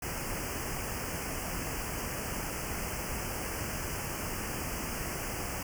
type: band-stop noise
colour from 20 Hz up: pink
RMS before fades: -36 dBFS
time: 0.02-5.63 s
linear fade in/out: 5 ms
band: 3000 to 4800 Hz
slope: 96 dB/octave
effects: none